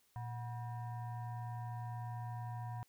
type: tone with frequency modulation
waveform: sine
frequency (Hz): 116.54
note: A#2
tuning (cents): 0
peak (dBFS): -40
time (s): 0.16-2.83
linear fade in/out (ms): 0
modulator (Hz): 851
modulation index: 0.67
effects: white hiss -73 dBFS RMS until 2.88 s